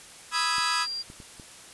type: chord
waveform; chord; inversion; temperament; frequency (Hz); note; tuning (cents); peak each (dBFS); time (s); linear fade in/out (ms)
sawtooth; E major seventh; second; equal; 987.8 / 1244.5 / 1318.5 / 1661.2; B5 / D#6 / E6 / G#6; 0 / 0 / 0 / 0; -27; 0.31-0.87; 50
type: tone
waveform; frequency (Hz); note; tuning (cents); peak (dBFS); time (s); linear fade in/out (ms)
sine; 4760; D8; +22; -30; 0.33-1.03; 20
type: clicks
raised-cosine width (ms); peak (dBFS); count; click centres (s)
3; -32; 4; 0.583 / 1.101 / 1.202 / 1.398
effects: white hiss -47 dBFS RMS until 1.73 s + resampled to 24000 Hz